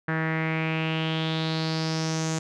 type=tone with low-pass filter sweep; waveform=sawtooth; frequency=160 Hz; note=D#3; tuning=49 cents sharp; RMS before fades=-27 dBFS; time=0.08-2.39 s; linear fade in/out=5 ms; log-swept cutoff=1700 to 6900 Hz; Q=4.8; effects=none